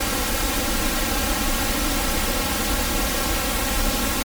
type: noise with comb filter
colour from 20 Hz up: pink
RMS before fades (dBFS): -22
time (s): 0-4.23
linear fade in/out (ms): 10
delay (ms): 3.7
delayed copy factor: +0.95
effects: MP3 96 kbps